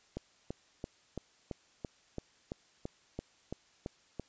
click train, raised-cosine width 2 ms, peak -24 dBFS, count 13, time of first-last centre 0.17-4.197 s, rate 2.98 Hz, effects white hiss -66 dBFS RMS until 4.28 s + resampled to 16000 Hz

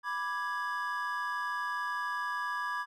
triangle chord, G# diminished, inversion first, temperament equal, 987.8 / 1174.7 / 1661.2 Hz, B5 / D6 / G#6, 0 / 0 / 0 cents, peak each -35 / -35 / -34 dBFS, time 0.03-2.86 s, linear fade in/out 50 ms, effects none

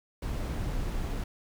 brown noise, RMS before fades -32 dBFS, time 0.22-1.24 s, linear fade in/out 5 ms, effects none

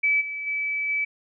sine tone with level steps, 2300 Hz, D7, 37 cents flat, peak -18 / -29 / -24 / -22 dBFS, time 0.03-1.05 s, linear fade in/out 10 ms, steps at 0.2 / 0.46 / 0.88 s, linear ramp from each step 20 ms, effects none

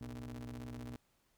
35% pulse ring-modulated tone, 62.6 Hz, B1, 24 cents sharp, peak -39 dBFS, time 0.01-0.96 s, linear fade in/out 0 ms, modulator 180 Hz, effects pink hiss -75 dBFS RMS until 1.37 s

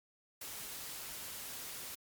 white noise, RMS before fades -45 dBFS, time 0.41-1.95 s, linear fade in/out 5 ms, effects Opus 48 kbps

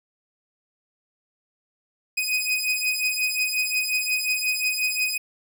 sawtooth beating tone pair, 2500 / 2505.6 Hz, D#7 / D#7, +8 / +11 cents, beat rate 5.6 Hz, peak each -22 dBFS, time 2.17-5.18 s, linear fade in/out 10 ms, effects none

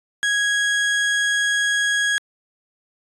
35% pulse tone, 1655 Hz, G#6, 6 cents flat, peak -16 dBFS, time 0.23-2.18 s, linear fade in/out 0 ms, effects resampled to 24000 Hz

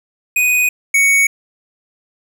square tone pair in turn, 2489 / 2230 Hz, D#7 / C#7, 0 / +10 cents, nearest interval major second, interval 190 cents, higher first, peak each -12 / -10 dBFS, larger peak second, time 0.36-0.69 / 0.94-1.27 s, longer neither, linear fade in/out 5 ms, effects none

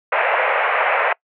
pink band-pass noise, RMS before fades -18 dBFS, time 0.12-1.13 s, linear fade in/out 5 ms, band 510 to 2500 Hz, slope 48 dB/octave, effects noise-tail reverb RT60 0.1 s tail -25 dB re dry

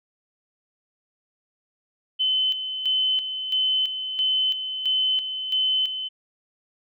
sine tone with tremolo, 3046 Hz, F#7, 50 cents sharp, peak -19 dBFS, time 2.19-6.09 s, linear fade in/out 20 ms, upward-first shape square, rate 1.5 Hz, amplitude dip 60%, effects none

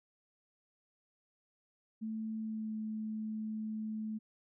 sine tone with pitch glide, 220 to 217.1 Hz, A3 to A3, 0 to -23 cents, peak -36 dBFS, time 2.01-4.19 s, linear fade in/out 20 ms, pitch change -23 cents, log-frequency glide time 2.38-2.75 s, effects none

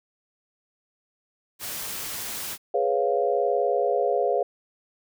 white noise, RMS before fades -33 dBFS, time 1.59-2.58 s, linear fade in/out 50 ms
sine chord, C# dominant seventh, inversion second, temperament equal, 415.3 / 493.9 / 554.4 / 698.5 Hz, G#4 / B4 / C#5 / E#5, 0 / 0 / 0 / 0 cents, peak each -26 dBFS, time 2.74-4.43 s, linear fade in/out 5 ms
effects none

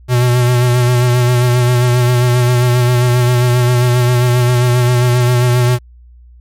square tone with vibrato, 123.1 Hz, B2, 5 cents flat, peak -9 dBFS, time 0.08-5.79 s, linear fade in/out 50 ms, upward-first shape sine, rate 7.5 Hz, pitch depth 32 cents each way, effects added 60 Hz sine -37 dBFS peak until 6.4 s + MP3 64 kbps

